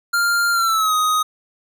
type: tone with pitch glide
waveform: square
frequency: 1397 to 1251.8 Hz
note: F6 to D#6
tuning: 0 to +10 cents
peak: -16 dBFS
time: 0.13-1.23 s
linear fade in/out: 10 ms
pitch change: -190 cents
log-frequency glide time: 0.52-0.94 s
effects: none